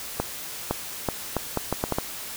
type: accelerating click train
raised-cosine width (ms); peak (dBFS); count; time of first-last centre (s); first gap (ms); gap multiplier
1; -9; 9; 0.2-1.985; 510; 0.74
effects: white hiss -36 dBFS RMS until 2.36 s